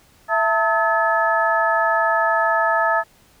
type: tone cluster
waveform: sine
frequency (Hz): 664 / 897 / 1286 / 1719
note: E5 / A5 / E6 / A6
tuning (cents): +12 / +33 / -43 / -41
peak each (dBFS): -21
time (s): 0.28-3.04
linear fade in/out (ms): 50
effects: pink hiss -54 dBFS RMS until 3.4 s